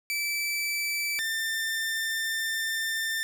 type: tone pair in turn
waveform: sawtooth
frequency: 2317 / 1793 Hz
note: D7 / A6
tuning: -24 / +32 cents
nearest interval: major third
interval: 444 cents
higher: first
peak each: -24 / -24 dBFS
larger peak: neither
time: 0.1-1.19 / 1.19-3.23 s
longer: second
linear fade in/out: 0 ms
effects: none